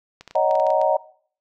clicks, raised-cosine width 0.2 ms, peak -22 dBFS, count 10, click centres 0.21 / 0.277 / 0.31 / 0.355 / 0.511 / 0.554 / 0.599 / 0.667 / 0.704 / 0.815 s
sine chord, D# minor seventh, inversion third, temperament just, 560 / 622.3 / 746.7 / 933.4 Hz, C#5 / D#5 / F#5 / A#5, +18 / 0 / +16 / +2 cents, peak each -22 / -19 / -22 / -23 dBFS, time 0.35-0.97 s, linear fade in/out 5 ms
effects noise-tail reverb RT60 0.5 s tail -19 dB re dry

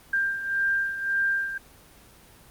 sine beating tone pair, 1589 / 1590.8 Hz, G6 / G6, +23 / +25 cents, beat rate 1.8 Hz, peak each -24 / -30 dBFS, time 0.13-1.58 s, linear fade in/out 5 ms, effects pink hiss -52 dBFS RMS until 2.5 s + Opus 24 kbps

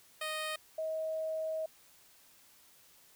10% pulse / sine tone pair in turn, 621 / 635.1 Hz, D#5 / D#5, -3 / +35 cents, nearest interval unison, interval 38 cents, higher second, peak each -27 / -33 dBFS, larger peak first, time 0.21-0.56 / 0.78-1.66 s, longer second, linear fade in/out 5 ms, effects white hiss -62 dBFS RMS until 3.15 s

